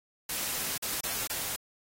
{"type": "noise with dropouts", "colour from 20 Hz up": "white", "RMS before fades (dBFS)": -33, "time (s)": [0.29, 1.56], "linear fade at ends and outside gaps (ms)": 5, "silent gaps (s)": [[0.779, 0.823], [1.009, 1.035], [1.274, 1.297]], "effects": ["AAC 48 kbps"]}